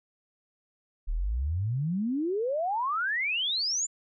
sine exponential sweep, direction up, 34.65 to 7300 Hz, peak -26 dBFS, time 1.07-3.87 s, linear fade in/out 20 ms, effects none

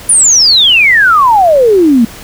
sine exponential sweep, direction down, 10000 to 220 Hz, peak -3 dBFS, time 0.09-2.05 s, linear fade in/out 5 ms, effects pink hiss -30 dBFS RMS until 2.23 s

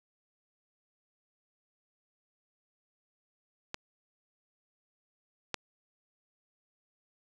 clicks, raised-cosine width 0.2 ms, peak -18 / -14 dBFS, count 2, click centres 3.744 / 5.543 s, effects none

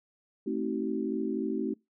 sine chord, A diminished seventh, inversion none, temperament just, 220 / 264 / 316.8 / 380.2 Hz, A3 / C4 / Eb4 / Gb4, 0 / +16 / +31 / +47 cents, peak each -34 dBFS, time 0.46-1.74 s, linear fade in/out 10 ms, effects noise-tail reverb RT60 0.2 s tail -24 dB re dry

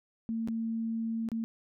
sine tone with dropouts, 226.3 Hz, A3, 49 cents sharp, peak -30 dBFS, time 0.29-1.44 s, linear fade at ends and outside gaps 0 ms, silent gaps 0.475-0.485 / 1.288-1.317 s, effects none

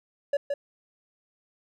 triangle tone with echo, 568 Hz, C#5, 42 cents sharp, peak -19 dBFS, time 0.33-0.37 s, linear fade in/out 5 ms, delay 170 ms, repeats 1, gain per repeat -4 dB, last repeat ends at 0.54 s, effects none

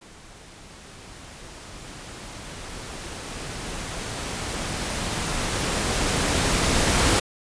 pink noise with level ramp, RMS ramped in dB -47 to -19 dBFS, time 0.01-7.2 s, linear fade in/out 10 ms, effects resampled to 22050 Hz

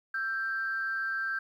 sine tone pair together, 1334 / 1576.6 Hz, E6 / G6, +20 / +9 cents, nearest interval minor third, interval 289 cents, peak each -37 / -29 dBFS, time 0.14-1.39 s, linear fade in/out 5 ms, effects tanh soft clip ceiling -24 dBFS + 11-bit

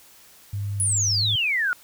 sine tone with pitch glide, 101 to 106.08 Hz, G#2 to G#2, -48 to +37 cents, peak -25 dBFS, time 0.53-1.36 s, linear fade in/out 5 ms, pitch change +85 cents, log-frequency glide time 1.17-1.25 s
sine exponential sweep, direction down, 10548 to 1396.9 Hz, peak -20 dBFS, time 0.8-1.73 s, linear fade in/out 0 ms
effects white hiss -51 dBFS RMS until 1.83 s

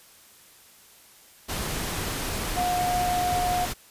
sine tone in noise, 719 Hz, F#5, 50 cents flat, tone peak -23 dBFS, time 2.56-3.66 s, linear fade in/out 20 ms, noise pink, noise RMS -30 dBFS, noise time 1.48-3.74 s, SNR +4 dB, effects white hiss -53 dBFS RMS until 3.9 s + resampled to 32000 Hz

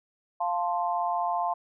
sine chord, F major, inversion none, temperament equal, 698.5 / 880 / 1046.5 Hz, F5 / A5 / C6, 0 / 0 / 0 cents, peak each -28 / -30 / -31 dBFS, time 0.4-1.54 s, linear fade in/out 10 ms, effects none

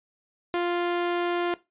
sawtooth tone, 349.2 Hz, F4, in tune, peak -20 dBFS, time 0.54-1.54 s, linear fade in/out 0 ms, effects noise-tail reverb RT60 0.2 s tail -17 dB re dry + resampled to 8000 Hz

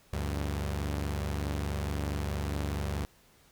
sawtooth tone pair together, 72.1 / 96.74 Hz, D2 / G2, -31 / -22 cents, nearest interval perfect fourth, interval 509 cents, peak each -28 / -32 dBFS, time 0.13-3.05 s, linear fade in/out 0 ms, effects pink hiss -62 dBFS RMS until 3.51 s

